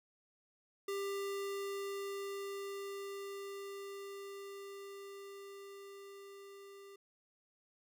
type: tone with level ramp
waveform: square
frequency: 396.8 Hz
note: G4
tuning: 21 cents sharp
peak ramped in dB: -37 to -53 dBFS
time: 0.88-6.96 s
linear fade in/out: 5 ms
effects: none